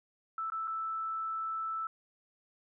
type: tone with dropouts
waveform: sine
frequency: 1318.5 Hz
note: E6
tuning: in tune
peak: -33 dBFS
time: 0.38-1.87 s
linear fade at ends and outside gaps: 2 ms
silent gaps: 0.501-0.52 / 0.674-0.678 s
effects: none